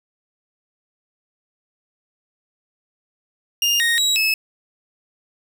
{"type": "tone with pitch steps", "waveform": "30% pulse", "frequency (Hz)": [2819, 1863, 3865, 2597], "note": ["F7", "A#6", "B7", "E7"], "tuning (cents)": [16, -2, -38, -26], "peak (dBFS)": -13, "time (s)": [3.62, 4.34], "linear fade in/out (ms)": 2, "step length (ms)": 180, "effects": []}